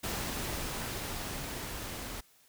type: noise with level ramp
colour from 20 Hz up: pink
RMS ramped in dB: -35 to -41 dBFS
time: 0.03-2.21 s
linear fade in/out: 10 ms
effects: white hiss -64 dBFS RMS until 2.48 s